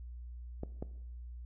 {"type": "clicks", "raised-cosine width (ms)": 2, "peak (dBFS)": -25, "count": 2, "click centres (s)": [0.634, 0.825], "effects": ["noise-tail reverb RT60 0.8 s tail -17 dB re dry", "added 60 Hz sine -43 dBFS peak until 1.45 s"]}